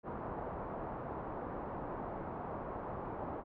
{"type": "low-pass noise", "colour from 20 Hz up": "white", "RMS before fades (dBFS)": -42, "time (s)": [0.03, 3.44], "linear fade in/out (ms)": 50, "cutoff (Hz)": 1000, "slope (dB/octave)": 24, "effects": []}